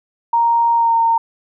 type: tone with pitch glide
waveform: sine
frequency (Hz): 932.3 to 917.3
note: A#5 to A#5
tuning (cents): 0 to -28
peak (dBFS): -11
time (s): 0.33-1.18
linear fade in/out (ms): 5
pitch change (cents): -28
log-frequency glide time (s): 0.75-0.95
effects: none